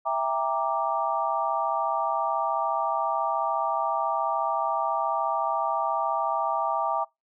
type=chord; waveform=sine; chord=E half-diminished seventh; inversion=none; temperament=equal with one note detuned; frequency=659.3 / 798.2 / 932.3 / 1174.7 Hz; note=E5 / G5 / Bb5 / D6; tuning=0 / +31 / 0 / 0 cents; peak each=-29 dBFS; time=0.05-7.05 s; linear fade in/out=20 ms; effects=noise-tail reverb RT60 0.2 s tail -25 dB re dry